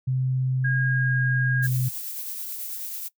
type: tone with pitch glide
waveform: sine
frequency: 129.7 to 127.69 Hz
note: C3 to C3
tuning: -15 to -42 cents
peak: -21 dBFS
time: 0.07-1.89 s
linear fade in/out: 10 ms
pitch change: -27 cents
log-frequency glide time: 0.82-1.18 s
type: tone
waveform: sine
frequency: 1630 Hz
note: G#6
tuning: 33 cents flat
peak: -24 dBFS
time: 0.64-1.67 s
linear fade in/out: 10 ms
type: noise with tremolo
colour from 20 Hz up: violet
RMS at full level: -32 dBFS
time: 1.62-3.09 s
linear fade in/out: 20 ms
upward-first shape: triangle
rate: 9.2 Hz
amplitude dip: 30%
effects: noise-tail reverb RT60 0.1 s tail -21 dB re dry